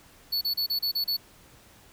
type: tone bursts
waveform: square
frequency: 4435 Hz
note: C#8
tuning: in tune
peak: -25 dBFS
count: 7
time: 0.32-1.169 s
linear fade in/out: 10 ms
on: 93 ms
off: 33 ms
effects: pink hiss -55 dBFS RMS until 1.92 s